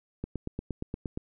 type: click train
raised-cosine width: 3 ms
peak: -20 dBFS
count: 9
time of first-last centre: 0.24-1.175 s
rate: 8.56 Hz
effects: none